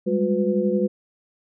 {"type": "tone cluster", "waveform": "sine", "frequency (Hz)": [196.1, 207.6, 361.1, 500], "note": ["G3", "G#3", "F#4", "B4"], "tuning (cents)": [1, 0, -42, 21], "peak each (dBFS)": -24, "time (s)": [0.06, 0.88], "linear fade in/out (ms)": 20, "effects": []}